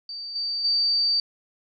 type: tone with level steps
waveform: sine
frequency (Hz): 4624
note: D8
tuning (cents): -28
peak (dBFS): -32 / -25 / -19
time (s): 0.09-1.2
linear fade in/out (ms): 2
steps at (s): 0.35 / 0.64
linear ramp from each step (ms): 10
effects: none